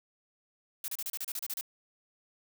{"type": "noise bursts", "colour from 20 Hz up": "blue", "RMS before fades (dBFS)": -36, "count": 11, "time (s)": [0.84, 1.611], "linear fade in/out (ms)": 2, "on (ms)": 41, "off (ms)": 32, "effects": []}